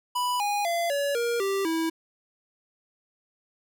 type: tone with pitch steps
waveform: square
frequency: 987.8 / 821.1 / 682.5 / 567.3 / 471.6 / 392 / 325.9 Hz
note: B5 / G#5 / F5 / C#5 / A#4 / G4 / E4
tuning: 0 / -20 / -40 / +40 / +20 / 0 / -20 cents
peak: -25 dBFS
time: 0.15-1.9 s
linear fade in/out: 10 ms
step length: 250 ms
effects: none